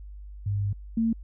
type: tone pair in turn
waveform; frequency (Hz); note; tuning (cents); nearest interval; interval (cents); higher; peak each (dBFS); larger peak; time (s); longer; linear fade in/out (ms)
sine; 100.9 / 226.5; G#2 / A#3; -49 / -50; octave + major second; 1399; second; -24 / -21; second; 0.46-0.73 / 0.97-1.13; first; 5
effects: added 50 Hz sine -39 dBFS peak until 1.23 s

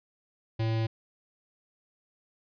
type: tone with notch filter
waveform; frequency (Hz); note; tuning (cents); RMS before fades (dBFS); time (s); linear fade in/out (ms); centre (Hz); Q
square; 112.1; A2; +33; -28; 0.59-0.87; 10; 1300; 1.9
effects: resampled to 11025 Hz

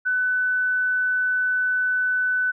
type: tone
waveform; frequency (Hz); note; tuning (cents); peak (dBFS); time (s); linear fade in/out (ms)
sine; 1500; F#6; +23; -19; 0.05-2.52; 20
effects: none

